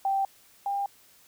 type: tone pair in turn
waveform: sine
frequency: 782 / 799.8 Hz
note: G5 / G5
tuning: -4 / +35 cents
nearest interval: unison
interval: 39 cents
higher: second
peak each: -23 / -26 dBFS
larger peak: first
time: 0.05-0.25 / 0.66-0.86 s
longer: neither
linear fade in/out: 2 ms
effects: white hiss -58 dBFS RMS until 1.27 s